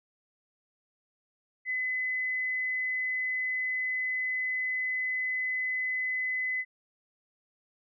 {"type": "tone", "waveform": "sine", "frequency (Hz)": 2020, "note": "B6", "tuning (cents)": 39, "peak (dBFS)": -28, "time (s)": [1.65, 6.65], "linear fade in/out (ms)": 50, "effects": []}